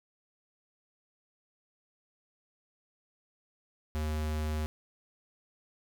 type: tone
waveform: square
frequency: 76.9 Hz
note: D#2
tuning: 20 cents flat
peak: -31 dBFS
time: 3.95-4.66 s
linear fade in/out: 0 ms
effects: none